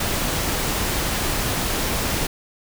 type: noise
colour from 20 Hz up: pink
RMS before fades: -23 dBFS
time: 0-2.27 s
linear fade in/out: 5 ms
effects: none